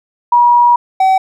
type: tone pair in turn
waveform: sine / triangle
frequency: 961 / 761.4 Hz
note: B5 / F#5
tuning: -48 / +49 cents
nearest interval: major third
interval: 403 cents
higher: first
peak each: -5 dBFS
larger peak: neither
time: 0.32-0.76 / 1-1.18 s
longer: first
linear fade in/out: 5 ms
effects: none